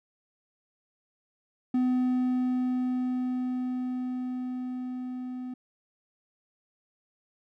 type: tone with level ramp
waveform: triangle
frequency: 252.4 Hz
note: B3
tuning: 38 cents sharp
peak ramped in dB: -20 to -32 dBFS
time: 1.74-5.54 s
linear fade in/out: 5 ms
effects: none